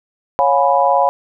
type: chord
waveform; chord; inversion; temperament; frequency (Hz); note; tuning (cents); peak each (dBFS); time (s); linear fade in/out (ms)
sine; C# dominant seventh; none; equal with one note detuned; 554.4 / 711.5 / 830.6 / 987.8; C#5 / E#5 / G#5 / B5; 0 / +32 / 0 / 0; -16; 0.39-1.09; 0
effects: none